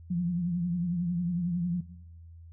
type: tone with vibrato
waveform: sine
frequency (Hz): 174.61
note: F3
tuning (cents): 0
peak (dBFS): -26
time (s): 0.1-1.81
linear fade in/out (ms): 10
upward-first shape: triangle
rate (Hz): 11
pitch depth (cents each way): 78
effects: noise-tail reverb RT60 1.0 s tail -18 dB re dry + added 83 Hz sine -46 dBFS peak until 2.52 s